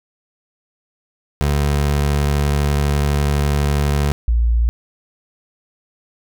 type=tone pair in turn; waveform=25% pulse / sine; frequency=72.1 / 57.86 Hz; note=D2 / A#1; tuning=-31 / -12 cents; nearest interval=major third; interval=381 cents; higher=first; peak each=-11 / -12 dBFS; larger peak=first; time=1.41-4.12 / 4.28-4.69 s; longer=first; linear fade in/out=0 ms; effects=none